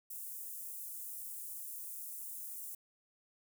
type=high-pass noise; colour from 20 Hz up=white; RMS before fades=-45 dBFS; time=0.1-2.75 s; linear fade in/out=5 ms; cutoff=8600 Hz; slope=24 dB/octave; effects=none